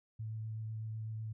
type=tone with vibrato; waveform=sine; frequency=110 Hz; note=A2; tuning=in tune; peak=-38 dBFS; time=0.19-1.33 s; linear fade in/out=10 ms; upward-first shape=sine; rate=8 Hz; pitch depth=12 cents each way; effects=none